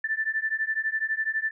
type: beating tone pair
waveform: sine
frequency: 1760 / 1772 Hz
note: A6 / A6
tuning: 0 / +12 cents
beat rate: 12 Hz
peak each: -28 dBFS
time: 0.04-1.51 s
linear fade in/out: 5 ms
effects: none